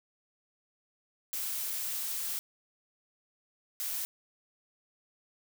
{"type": "noise bursts at uneven times", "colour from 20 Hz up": "blue", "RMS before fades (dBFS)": -35, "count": 2, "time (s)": [[1.33, 2.39], [3.8, 4.05]], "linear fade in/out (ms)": 0, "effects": []}